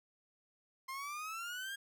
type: exponential sweep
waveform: 30% pulse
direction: up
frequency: 1046.5 to 1632 Hz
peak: -38 dBFS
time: 0.88-1.76 s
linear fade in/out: 10 ms
effects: none